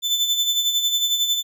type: tone with tremolo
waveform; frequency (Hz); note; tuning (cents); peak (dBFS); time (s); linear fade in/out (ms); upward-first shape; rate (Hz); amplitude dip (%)
35% pulse; 3520; A7; 0; -14; 0.02-1.43; 50; sine; 11; 55
effects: none